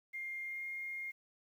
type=tone with pitch glide; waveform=sine; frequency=2115 to 2128 Hz; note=C7 to C7; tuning=+18 to +29 cents; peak=-39 dBFS; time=0.13-1.12 s; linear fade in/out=20 ms; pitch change=+11 cents; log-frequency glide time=0.45-0.66 s; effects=11-bit